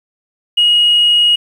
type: tone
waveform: sine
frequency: 2887 Hz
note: F#7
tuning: 43 cents flat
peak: -6 dBFS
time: 0.57-1.36 s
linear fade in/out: 10 ms
effects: tanh soft clip ceiling -4 dBFS + 7-bit